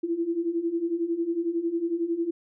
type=beating tone pair; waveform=sine; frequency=329.6 / 340.6 Hz; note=E4 / F4; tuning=0 / -43 cents; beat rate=11 Hz; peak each=-30 / -26 dBFS; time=0.03-2.31 s; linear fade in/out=10 ms; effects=none